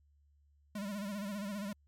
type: tone with vibrato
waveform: square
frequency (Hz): 202.5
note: G#3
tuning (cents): -43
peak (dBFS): -38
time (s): 0.75-1.73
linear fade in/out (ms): 5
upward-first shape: sine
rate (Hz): 15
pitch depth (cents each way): 85
effects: added 72 Hz sine -65 dBFS peak until 1.87 s + MP3 96 kbps